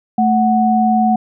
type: tone pair together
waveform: sine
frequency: 220 / 740 Hz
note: A3 / F#5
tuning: 0 / 0 cents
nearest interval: octave + major sixth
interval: 2100 cents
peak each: -13 dBFS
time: 0.18-1.16 s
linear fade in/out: 5 ms
effects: none